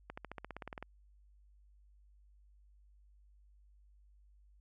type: accelerating click train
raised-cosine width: 0.5 ms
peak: -28 dBFS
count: 13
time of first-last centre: 0.1-0.826 s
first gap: 75 ms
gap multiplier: 0.96
effects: added 50 Hz sine -61 dBFS peak until 4.6 s